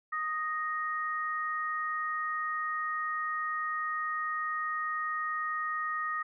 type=tone pair together; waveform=sine; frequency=1244.5 / 1864.7 Hz; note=D#6 / A#6; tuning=0 / 0 cents; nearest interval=perfect fifth; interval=700 cents; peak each=-32 / -35 dBFS; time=0.12-6.23 s; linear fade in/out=10 ms; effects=none